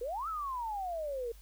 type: exponential two-way sweep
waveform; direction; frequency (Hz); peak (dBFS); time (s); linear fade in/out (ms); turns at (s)
sine; up then down; 453.5 to 1345 to 453.5; -34; 0.01-1.32; 5; 0.28
effects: added 50 Hz sine -51 dBFS peak until 1.41 s + white hiss -62 dBFS RMS until 1.41 s